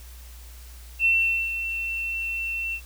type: tone with ADSR envelope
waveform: sine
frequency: 2698 Hz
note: E7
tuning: 40 cents sharp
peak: -16 dBFS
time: 0.99-2.81 s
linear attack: 61 ms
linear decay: 440 ms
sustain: -10 dB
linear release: 72 ms
effects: added 60 Hz sine -41 dBFS peak until 2.85 s + white hiss -50 dBFS RMS until 2.85 s